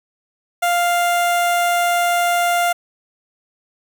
sawtooth tone with notch filter, 698.5 Hz, F5, in tune, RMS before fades -17 dBFS, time 0.62-2.73 s, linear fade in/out 10 ms, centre 4700 Hz, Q 1.6, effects none

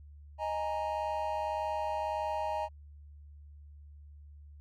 triangle chord, D# suspended fourth, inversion none, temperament equal, 622.3 / 830.6 / 932.3 Hz, D#5 / G#5 / A#5, 0 / 0 / 0 cents, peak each -34 dBFS, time 0.38-2.69 s, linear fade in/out 50 ms, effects added 73 Hz sine -49 dBFS peak until 4.6 s

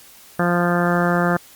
harmonic tone, 174.61 Hz, F3, in tune, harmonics 1 / 2 / 3 / 4 / 5 / 6 / 7 / 8 / 9 / 10, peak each -19 / -24 / -24 / -24 / -30 / -31 / -26 / -27 / -27 / -30 dBFS, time 0.39-1.37 s, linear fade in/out 5 ms, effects white hiss -46 dBFS RMS until 1.55 s + Opus 48 kbps

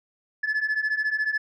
sine beating tone pair, 1717 / 1731 Hz, A6 / A6, -43 / -29 cents, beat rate 14 Hz, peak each -25 / -23 dBFS, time 0.43-1.38 s, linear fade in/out 10 ms, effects tanh soft clip ceiling -20 dBFS

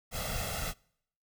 pink noise with comb filter, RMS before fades -35 dBFS, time 0.11-0.74 s, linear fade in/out 50 ms, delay 1.5 ms, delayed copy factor +0.9, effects noise-tail reverb RT60 0.7 s tail -26 dB re dry

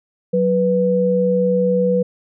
sine tone pair together, 184.5 / 492.6 Hz, F#3 / B4, -5 / -5 cents, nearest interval octave + perfect fourth, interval 1700 cents, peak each -18 / -15 dBFS, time 0.33-2.03 s, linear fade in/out 10 ms, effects none

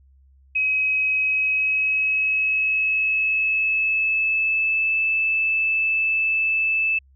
sine tone with pitch glide, 2543 to 2627 Hz, D#7 to E7, +37 to -7 cents, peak -18 dBFS, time 0.55-6.99 s, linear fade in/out 10 ms, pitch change +56 cents, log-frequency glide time 1.21-4.96 s, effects added 67 Hz sine -51 dBFS peak until 7.15 s

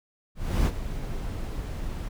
brown noise with ADSR envelope, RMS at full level -20 dBFS, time 0.35-2.09 s, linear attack 310 ms, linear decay 48 ms, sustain -12 dB, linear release 16 ms, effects none

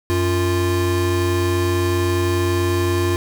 square tone pair together, 92.5 / 349 Hz, F#2 / F4, 0 / -1 cents, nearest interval octave + major seventh, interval 2299 cents, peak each -20 dBFS, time 0.1-3.16 s, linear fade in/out 0 ms, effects none

